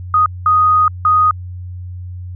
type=tone bursts at uneven times; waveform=sine; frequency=1244.5 Hz; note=D#6; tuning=in tune; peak=-8 dBFS; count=3; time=0.14-0.26 / 0.46-0.88 / 1.05-1.31 s; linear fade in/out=2 ms; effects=added 90 Hz sine -25 dBFS peak until 2.35 s